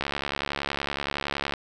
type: click train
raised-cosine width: 0.3 ms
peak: -11 dBFS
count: 109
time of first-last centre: 0.01-1.538 s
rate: 70.7 Hz
effects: none